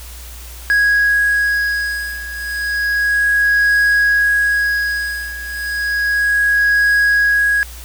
triangle beating tone pair, 1656 / 1656.32 Hz, G#6 / G#6, -5 / -5 cents, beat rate 0.32 Hz, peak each -13 / -16 dBFS, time 0.7-7.63 s, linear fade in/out 0 ms, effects added 60 Hz sine -32 dBFS peak until 7.84 s + white hiss -37 dBFS RMS until 7.84 s

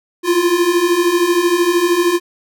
square beating tone pair, 339.1 / 352.1 Hz, E4 / F4, +49 / +14 cents, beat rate 13 Hz, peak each -18 / -14 dBFS, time 0.23-2.2 s, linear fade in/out 50 ms, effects none

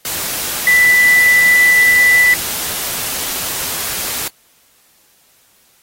sine tone in noise, 1984 Hz, B6, 7 cents sharp, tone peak -7 dBFS, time 0.67-2.34 s, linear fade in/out 2 ms, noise white, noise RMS -21 dBFS, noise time 0.05-4.28 s, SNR +11 dB, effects white hiss -53 dBFS RMS until 5.82 s + AAC 48 kbps

